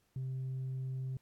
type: tone with tanh clipping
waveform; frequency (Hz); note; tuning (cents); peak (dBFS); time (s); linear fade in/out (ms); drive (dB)
triangle; 130.81; C3; 0; -36; 0.16-1.17; 2; 6
effects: pink hiss -75 dBFS RMS until 1.21 s + AAC 64 kbps